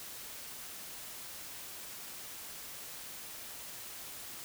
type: silence
effects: white hiss -46 dBFS RMS until 4.44 s